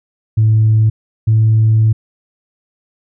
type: tone pair in turn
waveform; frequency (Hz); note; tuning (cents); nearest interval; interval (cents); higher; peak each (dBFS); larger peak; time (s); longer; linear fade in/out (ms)
sine; 109.5 / 110.2; A2 / A2; -8 / +3; unison; 11; second; -6; neither; 0.37-0.9 / 1.27-1.93; second; 10
effects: tanh soft clip ceiling -4 dBFS